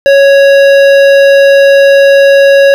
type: tone with hard clipping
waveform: sine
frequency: 554.4 Hz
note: C#5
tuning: in tune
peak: -3 dBFS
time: 0.06-2.74 s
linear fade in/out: 0 ms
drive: 13 dB
effects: none